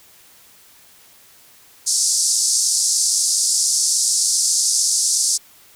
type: band-pass noise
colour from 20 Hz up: pink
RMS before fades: -18 dBFS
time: 1.86-5.38 s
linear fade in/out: 20 ms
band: 4900 to 9800 Hz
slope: 48 dB/octave
effects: white hiss -49 dBFS RMS until 5.75 s